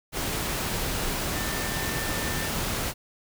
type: tone in noise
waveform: sine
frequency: 1791 Hz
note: A6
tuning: 30 cents sharp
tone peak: -36 dBFS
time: 1.33-2.51 s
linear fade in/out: 50 ms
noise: pink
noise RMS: -29 dBFS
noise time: 0.12-2.94 s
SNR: -10 dB
effects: none